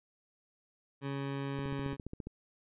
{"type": "tone", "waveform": "20% pulse", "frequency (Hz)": 138.59, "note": "C#3", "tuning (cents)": 0, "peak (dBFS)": -30, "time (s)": [1.01, 1.97], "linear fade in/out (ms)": 50}
{"type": "click train", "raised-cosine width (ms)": 3, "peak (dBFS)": -28, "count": 11, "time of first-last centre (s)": [1.59, 2.27], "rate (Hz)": 14.7}
{"effects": ["resampled to 8000 Hz"]}